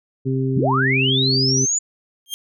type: harmonic tone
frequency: 132.2 Hz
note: C3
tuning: 18 cents sharp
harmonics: 1 / 2 / 3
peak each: -20 / -23 / -25 dBFS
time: 0.25-1.66 s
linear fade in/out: 20 ms
type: linear sweep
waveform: sine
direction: up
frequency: 84.3 to 7040 Hz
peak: -17 dBFS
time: 0.56-1.79 s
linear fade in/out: 10 ms
type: tone with exponential growth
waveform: sawtooth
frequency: 3200 Hz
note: G7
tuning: 35 cents sharp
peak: -17 dBFS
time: 2.26-2.34 s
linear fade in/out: 0 ms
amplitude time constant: 17 ms
effects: none